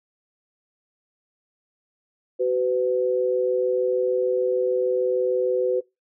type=tone pair together; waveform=sine; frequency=376.5 / 503.1 Hz; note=F#4 / B4; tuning=+30 / +32 cents; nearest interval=perfect fourth; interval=502 cents; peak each=-23 / -21 dBFS; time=2.39-5.81 s; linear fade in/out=20 ms; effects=noise-tail reverb RT60 0.2 s tail -21 dB re dry